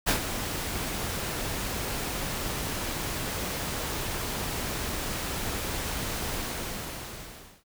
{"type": "noise with ADSR envelope", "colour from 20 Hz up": "pink", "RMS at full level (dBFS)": -22, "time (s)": [0.06, 7.64], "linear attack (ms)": 25, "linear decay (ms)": 100, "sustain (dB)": -10, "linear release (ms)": 1300, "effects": []}